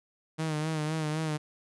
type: tone with vibrato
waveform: sawtooth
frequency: 155.56 Hz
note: D#3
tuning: in tune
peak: -25 dBFS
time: 0.38-1.38 s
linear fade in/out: 20 ms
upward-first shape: sine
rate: 3.9 Hz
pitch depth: 50 cents each way
effects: resampled to 24000 Hz